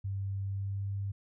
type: tone with pitch glide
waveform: sine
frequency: 98 to 99.2 Hz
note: G2 to G2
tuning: 0 to +21 cents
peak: -32 dBFS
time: 0.04-1.12 s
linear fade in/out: 10 ms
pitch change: +21 cents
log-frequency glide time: 0.46-0.89 s
effects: none

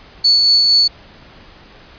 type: tone with tremolo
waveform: sine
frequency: 4444 Hz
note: C#8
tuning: 4 cents sharp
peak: -7 dBFS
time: 0.24-0.88 s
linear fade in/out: 10 ms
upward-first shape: sine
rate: 4.3 Hz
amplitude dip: 25%
effects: pink hiss -42 dBFS RMS until 1.98 s + resampled to 11025 Hz

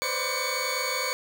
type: tone cluster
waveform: 20% pulse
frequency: 498.6 / 524 / 595 / 1162 / 2239 Hz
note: B4 / C5 / D5 / D6 / C#7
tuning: +16 / +2 / +22 / -19 / +17 cents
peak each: -30 / -29 / -32 / -33 / -24 dBFS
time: 0.02-1.13 s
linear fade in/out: 0 ms
effects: none

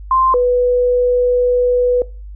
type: tone pair in turn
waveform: sine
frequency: 1046 / 493.6 Hz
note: C6 / B4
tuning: -1 / -1 cents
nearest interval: octave + minor second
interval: 1300 cents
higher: first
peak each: -10 dBFS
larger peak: neither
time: 0.11-0.34 / 0.34-2.02 s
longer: second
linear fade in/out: 2 ms
effects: noise-tail reverb RT60 0.3 s tail -20 dB re dry + added 50 Hz sine -29 dBFS peak until 2.35 s

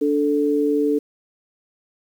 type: tone pair together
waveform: sine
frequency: 291.4 / 439.5 Hz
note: D4 / A4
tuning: -13 / -2 cents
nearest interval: perfect fifth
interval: 711 cents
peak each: -19 dBFS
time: 0.01-0.99 s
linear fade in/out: 10 ms
effects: 8-bit

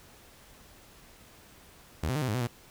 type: tone with pitch steps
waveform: sawtooth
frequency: 78.1 / 128.4 / 152.4 / 128.9 / 104.4 / 126.3 / 119.4 Hz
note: D#2 / C3 / D#3 / C3 / G#2 / B2 / A#2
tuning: +7 / -32 / -36 / -26 / +10 / +39 / +42 cents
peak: -24 dBFS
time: 2.03-2.471 s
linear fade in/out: 5 ms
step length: 63 ms
effects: pink hiss -55 dBFS RMS until 2.7 s

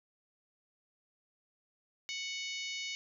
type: harmonic tone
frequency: 740 Hz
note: F#5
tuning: in tune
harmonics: 3 / 4 / 5 / 6 / 7 / 8 / 9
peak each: -41 / -43 / -45 / -47 / -48 / -49 / -50 dBFS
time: 2.09-2.95 s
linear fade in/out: 0 ms
effects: none

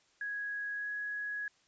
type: tone with pitch glide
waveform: sine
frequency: 1661 to 1672.6 Hz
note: G#6 to G#6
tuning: 0 to +12 cents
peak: -35 dBFS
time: 0.21-1.48 s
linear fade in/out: 2 ms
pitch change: +12 cents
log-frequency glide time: 0.75-0.89 s
effects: white hiss -69 dBFS RMS until 1.67 s + resampled to 16000 Hz

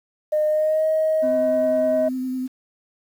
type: tone with pitch glide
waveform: sine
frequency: 610 to 629.7 Hz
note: D#5 to D#5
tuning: -34 to +21 cents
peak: -16 dBFS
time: 0.32-2.09 s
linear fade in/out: 10 ms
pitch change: +55 cents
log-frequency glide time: 0.47-0.84 s
type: tone with vibrato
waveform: sine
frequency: 256.8 Hz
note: C4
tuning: 32 cents flat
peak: -23 dBFS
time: 1.22-2.48 s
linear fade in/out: 20 ms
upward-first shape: sine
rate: 9.9 Hz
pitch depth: 19 cents each way
effects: tanh soft clip ceiling -12 dBFS + 8-bit

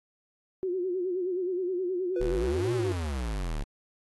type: tone with vibrato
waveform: sine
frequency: 364.7 Hz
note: F#4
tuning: 25 cents flat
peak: -27 dBFS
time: 0.63-2.92 s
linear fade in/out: 0 ms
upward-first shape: sine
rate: 9.5 Hz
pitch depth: 78 cents each way
type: tone with exponential decay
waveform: triangle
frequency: 495.9 Hz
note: B4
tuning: 7 cents sharp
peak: -28 dBFS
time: 2.16-3.59 s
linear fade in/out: 2 ms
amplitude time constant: 310 ms
type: exponential two-way sweep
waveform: square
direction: up then down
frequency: 33.02 to 125.2 to 33.67 Hz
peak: -30 dBFS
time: 2.2-3.64 s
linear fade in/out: 10 ms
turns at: 2.72 s
effects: AAC 32 kbps

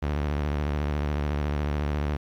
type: tone with vibrato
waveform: sawtooth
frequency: 73.42 Hz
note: D2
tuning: in tune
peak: -21 dBFS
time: 0.02-2.17 s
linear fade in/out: 10 ms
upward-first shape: square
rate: 14 Hz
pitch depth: 64 cents each way
effects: low-pass 3000 Hz 12 dB/octave + 10-bit

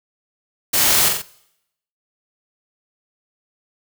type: noise with echo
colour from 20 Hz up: white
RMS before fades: -17 dBFS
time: 0.73-1.09 s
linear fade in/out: 10 ms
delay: 44 ms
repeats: 3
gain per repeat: -4 dB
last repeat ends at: 1.222 s
effects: noise-tail reverb RT60 0.8 s tail -21 dB re dry

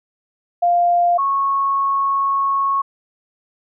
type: tone pair in turn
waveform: sine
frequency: 698.5 / 1100.5 Hz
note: F5 / C#6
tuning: 0 / -13 cents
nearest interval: minor sixth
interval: 787 cents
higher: second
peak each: -12 / -15 dBFS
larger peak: first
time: 0.62-1.18 / 1.18-2.82 s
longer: second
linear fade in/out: 10 ms
effects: none

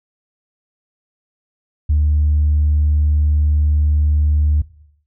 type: tone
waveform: sine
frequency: 75 Hz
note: D2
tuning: 37 cents sharp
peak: -10 dBFS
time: 1.89-4.62 s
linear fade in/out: 10 ms
effects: noise-tail reverb RT60 0.7 s tail -19 dB re dry + tanh soft clip ceiling -8 dBFS

